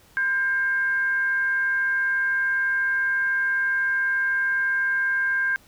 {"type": "tone with frequency modulation", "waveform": "sine", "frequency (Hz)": 1593, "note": "G6", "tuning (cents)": 27, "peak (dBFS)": -20, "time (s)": [0.17, 5.56], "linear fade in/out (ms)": 0, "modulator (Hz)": 567, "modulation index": 0.25, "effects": ["pink hiss -55 dBFS RMS until 5.67 s"]}